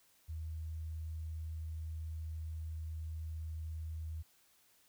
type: tone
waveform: sine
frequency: 79.6 Hz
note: D#2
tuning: 40 cents sharp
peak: -39 dBFS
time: 0.28-4.23 s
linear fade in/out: 20 ms
effects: white hiss -69 dBFS RMS until 4.88 s